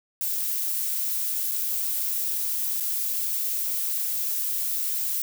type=noise with dropouts; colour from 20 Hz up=violet; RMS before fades=-27 dBFS; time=0.21-5.22 s; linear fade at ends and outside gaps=1 ms; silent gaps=1.513-1.517 / 2.8-2.805 s; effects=none